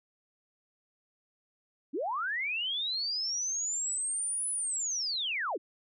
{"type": "linear two-way sweep", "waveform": "sine", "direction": "up then down", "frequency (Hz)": [235.5, 10110, 235.5], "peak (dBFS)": -30, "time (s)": [1.93, 5.58], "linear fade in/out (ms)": 20, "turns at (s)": 4.5, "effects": []}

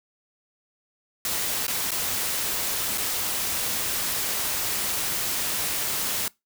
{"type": "noise with dropouts", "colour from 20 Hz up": "white", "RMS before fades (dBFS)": -27, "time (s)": [1.25, 6.28], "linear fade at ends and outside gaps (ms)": 1, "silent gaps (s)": [[1.667, 1.68], [1.907, 1.917], [2.976, 2.98]], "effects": ["noise-tail reverb RT60 0.2 s tail -23 dB re dry"]}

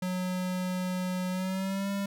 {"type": "tone with pitch glide", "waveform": "square", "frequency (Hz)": [183.1, 198.52], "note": ["F#3", "G3"], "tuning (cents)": [-18, 22], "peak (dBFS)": -30, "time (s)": [0.02, 2.06], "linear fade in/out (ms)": 5, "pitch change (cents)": 140, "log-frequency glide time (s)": [1.3, 1.9], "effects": []}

